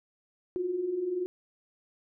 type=tone pair together; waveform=sine; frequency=341.5 / 362.6 Hz; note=F4 / F#4; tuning=-39 / -35 cents; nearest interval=minor second; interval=104 cents; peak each=-37 / -29 dBFS; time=0.56-1.26 s; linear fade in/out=0 ms; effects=none